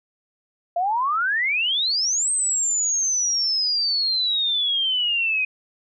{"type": "exponential two-way sweep", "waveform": "sine", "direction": "up then down", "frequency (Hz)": [673, 8372, 2489], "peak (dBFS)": -19, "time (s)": [0.76, 5.45], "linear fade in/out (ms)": 5, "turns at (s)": 2.31, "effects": []}